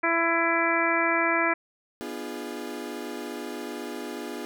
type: harmonic tone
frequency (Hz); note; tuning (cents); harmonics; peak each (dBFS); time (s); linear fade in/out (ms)
333.9; E4; +22; 1 / 2 / 3 / 4 / 5 / 6 / 7; -29 / -29 / -29 / -29 / -29 / -29 / -29; 0.03-1.54; 10
type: chord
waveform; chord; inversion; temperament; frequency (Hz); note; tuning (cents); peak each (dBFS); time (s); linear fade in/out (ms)
35% pulse; B diminished seventh; none; equal with one note detuned; 246.9 / 301.1 / 349.2 / 415.3; B3 / D4 / F4 / Ab4; 0 / +43 / 0 / 0; -37; 2.01-4.45; 0
effects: none